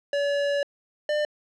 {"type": "tone pair in turn", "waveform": "square", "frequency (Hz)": [570, 598.4], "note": ["C#5", "D5"], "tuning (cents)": [48, 32], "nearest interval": "minor second", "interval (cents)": 84, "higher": "second", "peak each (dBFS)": -23, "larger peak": "neither", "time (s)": [[0.13, 0.63], [1.09, 1.25]], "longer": "first", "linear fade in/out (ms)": 2, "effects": ["low-pass 4000 Hz 12 dB/octave"]}